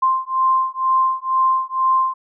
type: beating tone pair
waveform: sine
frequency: 1046.5 / 1048.6 Hz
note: C6 / C6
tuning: 0 / +3 cents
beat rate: 2.1 Hz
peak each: -18 / -18 dBFS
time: 0.02-2.14 s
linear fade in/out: 10 ms
effects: none